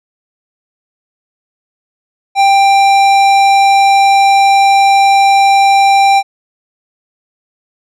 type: tone with tanh clipping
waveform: sine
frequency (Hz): 789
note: G5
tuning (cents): +11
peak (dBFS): -7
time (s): 2.35-6.23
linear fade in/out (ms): 50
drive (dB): 16
effects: none